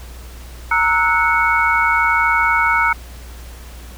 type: tone cluster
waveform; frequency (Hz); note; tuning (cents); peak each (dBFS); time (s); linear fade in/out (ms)
sine; 926 / 1306 / 1467 / 2214; A#5 / E6 / F#6 / C#7; -12 / -17 / -15 / -3; -18; 0.71-2.93; 5
effects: added 60 Hz sine -33 dBFS peak until 3.97 s + pink hiss -41 dBFS RMS until 3.97 s